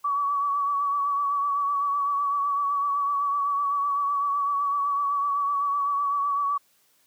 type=tone with vibrato; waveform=sine; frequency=1137 Hz; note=C#6; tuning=44 cents sharp; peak=-22 dBFS; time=0.04-6.58 s; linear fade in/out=10 ms; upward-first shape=triangle; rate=7.9 Hz; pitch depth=42 cents each way; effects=white hiss -64 dBFS RMS until 7.06 s + high-pass 100 Hz 12 dB/octave